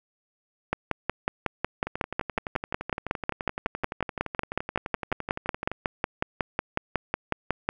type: two click trains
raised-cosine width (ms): 0.5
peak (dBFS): -9 / -16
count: 39 / 46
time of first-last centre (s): 0.73-7.69 / 1.87-5.716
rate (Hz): 5.46 / 11.7
effects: none